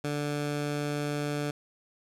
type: tone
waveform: 15% pulse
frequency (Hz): 146.5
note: D3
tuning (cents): -4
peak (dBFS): -23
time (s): 0.04-1.51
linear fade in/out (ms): 5
effects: low-pass 11000 Hz 12 dB/octave + 10-bit